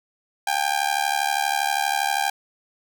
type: tone with amplitude modulation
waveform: sawtooth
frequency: 798 Hz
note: G5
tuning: 31 cents sharp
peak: -13 dBFS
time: 0.47-2.3 s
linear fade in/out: 5 ms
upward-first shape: sine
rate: 72.5 Hz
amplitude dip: 90%
effects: none